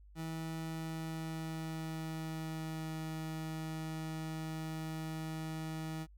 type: tone with pitch glide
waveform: 30% pulse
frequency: 161.5 to 158.82 Hz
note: E3 to D#3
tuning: -35 to +36 cents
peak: -36 dBFS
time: 0.15-6.07 s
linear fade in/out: 50 ms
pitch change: -29 cents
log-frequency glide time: 0.61-2.93 s
effects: added 50 Hz sine -55 dBFS peak until 6.17 s